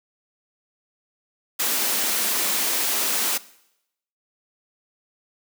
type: high-pass noise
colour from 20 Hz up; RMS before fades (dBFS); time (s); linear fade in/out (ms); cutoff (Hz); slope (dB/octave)
white; -23; 1.59-3.38; 10; 190; 48
effects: noise-tail reverb RT60 0.8 s tail -19 dB re dry